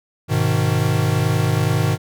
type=chord; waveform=square; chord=G# minor; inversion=none; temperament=equal with one note detuned; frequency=103.83 / 126.14 / 155.56 Hz; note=G#2 / B2 / D#3; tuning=0 / +37 / 0 cents; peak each=-21 dBFS; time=0.28-1.98 s; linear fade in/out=50 ms; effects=none